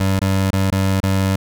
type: tone with dropouts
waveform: 25% pulse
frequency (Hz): 96.2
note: G2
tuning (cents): -32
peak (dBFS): -11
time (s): 0-1.36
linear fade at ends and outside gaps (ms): 5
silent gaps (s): 0.193-0.215 / 0.506-0.53 / 0.704-0.721 / 1.003-1.031
effects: none